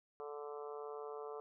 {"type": "harmonic tone", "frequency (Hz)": 146.4, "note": "D3", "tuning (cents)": -5, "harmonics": [3, 4, 5, 6, 7, 8, 9], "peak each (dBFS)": [-45, -54, -53, -58, -55, -54, -59], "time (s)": [0.2, 1.4], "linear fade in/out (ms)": 0, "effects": []}